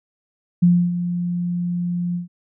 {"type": "tone with ADSR envelope", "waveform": "sine", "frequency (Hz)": 175.4, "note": "F3", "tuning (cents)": 8, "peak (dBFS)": -9, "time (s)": [0.62, 2.28], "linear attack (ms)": 12, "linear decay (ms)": 280, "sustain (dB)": -11, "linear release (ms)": 130, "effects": []}